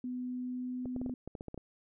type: tone with pitch glide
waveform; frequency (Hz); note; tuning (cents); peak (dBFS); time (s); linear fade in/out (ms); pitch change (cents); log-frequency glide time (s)
sine; 250 to 251.9; B3 to B3; +21 to +34; -35; 0.04-1.14; 2; +13; 0.26-1.02
type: clicks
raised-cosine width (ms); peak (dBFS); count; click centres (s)
2; -28; 11; 0.857 / 0.963 / 1.015 / 1.062 / 1.096 / 1.276 / 1.352 / 1.409 / 1.483 / 1.544 / 1.577
effects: none